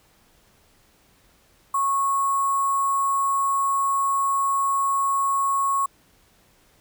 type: tone with sample-and-hold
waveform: sine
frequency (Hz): 1100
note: C#6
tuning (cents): -14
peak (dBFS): -19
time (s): 1.74-5.86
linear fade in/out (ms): 5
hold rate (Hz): 8820
effects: pink hiss -59 dBFS RMS until 6.8 s